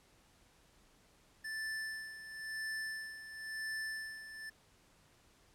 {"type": "tone with tremolo", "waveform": "square", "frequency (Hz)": 1760, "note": "A6", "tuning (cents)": 0, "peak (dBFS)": -38, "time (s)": [1.44, 4.5], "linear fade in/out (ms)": 10, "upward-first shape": "sine", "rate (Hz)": 0.97, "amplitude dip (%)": 70, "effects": ["pink hiss -67 dBFS RMS until 5.54 s", "low-pass 11000 Hz 12 dB/octave"]}